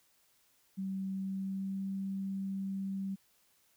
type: tone with pitch glide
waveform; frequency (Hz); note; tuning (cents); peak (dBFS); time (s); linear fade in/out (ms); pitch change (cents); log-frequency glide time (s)
sine; 192 to 194.01; G3 to G3; -36 to -18; -34; 0.77-3.16; 20; +18; 1.16-1.86
effects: white hiss -70 dBFS RMS until 3.76 s